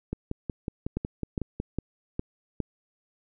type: two click trains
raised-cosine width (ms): 3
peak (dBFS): -17 / -15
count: 9 / 5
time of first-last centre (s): 0.13-1.601 / 0.97-2.603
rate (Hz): 5.44 / 2.45
effects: none